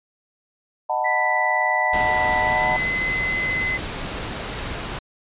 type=chord; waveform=sine; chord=B dominant seventh; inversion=first; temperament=just; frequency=617.4 / 740.8 / 889 / 987.8 Hz; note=D#5 / F#5 / A5 / B5; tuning=-14 / +2 / +18 / 0 cents; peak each=-27 / -24 / -24 / -28 dBFS; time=0.89-2.77 s; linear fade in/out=10 ms
type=tone with pitch glide; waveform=sine; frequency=1975.5 to 2037 Hz; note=B6 to C7; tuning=0 to -47 cents; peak=-21 dBFS; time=1.04-3.78 s; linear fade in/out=20 ms; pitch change=+53 cents; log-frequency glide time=2.46-2.9 s
type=noise; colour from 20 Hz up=pink; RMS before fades=-29 dBFS; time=1.93-4.99 s; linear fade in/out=5 ms
effects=resampled to 8000 Hz